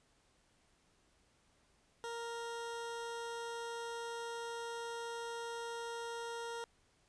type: tone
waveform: 20% pulse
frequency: 466.2 Hz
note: A#4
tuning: in tune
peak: -36 dBFS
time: 2.04-6.64 s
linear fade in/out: 0 ms
effects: pink hiss -72 dBFS RMS until 7.08 s + resampled to 22050 Hz